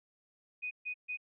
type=tone bursts; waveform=sine; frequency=2489 Hz; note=D#7; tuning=in tune; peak=-35 dBFS; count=3; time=0.62-1.173 s; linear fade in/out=20 ms; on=91 ms; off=140 ms; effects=none

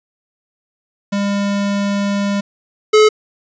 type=tone pair in turn; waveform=square; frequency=201.1 / 428.8 Hz; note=G3 / A4; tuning=+44 / -45 cents; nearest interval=octave + minor second; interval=1311 cents; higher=second; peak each=-16 / -7 dBFS; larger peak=second; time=1.12-2.41 / 2.93-3.09 s; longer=first; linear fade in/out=10 ms; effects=resampled to 16000 Hz + 8-bit

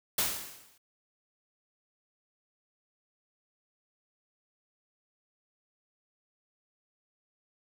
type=noise with exponential decay; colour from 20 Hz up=white; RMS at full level=-26 dBFS; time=0.18-0.78 s; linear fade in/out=5 ms; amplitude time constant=130 ms; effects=none

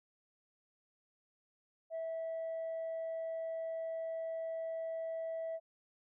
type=tone; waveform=sine; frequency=653 Hz; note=E5; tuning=17 cents flat; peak=-35 dBFS; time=1.9-5.6 s; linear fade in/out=50 ms; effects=tanh soft clip ceiling -35 dBFS

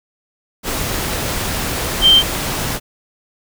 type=tone in noise; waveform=sine; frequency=3136 Hz; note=G7; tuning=in tune; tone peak=-6 dBFS; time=2.01-2.23 s; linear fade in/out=50 ms; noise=pink; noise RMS=-21 dBFS; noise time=0.63-2.8 s; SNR=+12 dB; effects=none

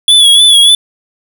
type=tone with vibrato; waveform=square; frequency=3404 Hz; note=G#7; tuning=42 cents sharp; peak=-3 dBFS; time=0.08-0.75 s; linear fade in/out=2 ms; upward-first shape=sine; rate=3.4 Hz; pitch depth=54 cents each way; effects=none

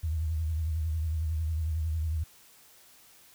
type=tone with vibrato; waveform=sine; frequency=79.4 Hz; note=D#2; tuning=36 cents sharp; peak=-27 dBFS; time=0.03-2.24 s; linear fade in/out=10 ms; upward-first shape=triangle; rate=11 Hz; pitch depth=98 cents each way; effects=white hiss -57 dBFS RMS until 3.34 s

